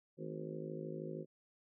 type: harmonic tone with a mistuned harmonic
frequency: 53 Hz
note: G#1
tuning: 36 cents sharp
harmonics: 3 / 4 / 5 / 6 / 7 / 8 / 9 / 10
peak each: -46 / -52 / -52 / -52 / -46 / -54 / -51 / -51 dBFS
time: 0.17-1.26 s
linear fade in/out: 50 ms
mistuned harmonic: 4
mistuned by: +75 cents
effects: none